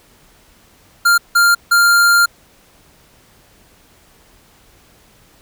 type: tone bursts at uneven times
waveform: square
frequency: 1396.9 Hz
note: F6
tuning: in tune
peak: -9 dBFS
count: 3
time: 1.05-1.18 / 1.35-1.55 / 1.71-2.26 s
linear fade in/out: 10 ms
effects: pink hiss -50 dBFS RMS until 5.41 s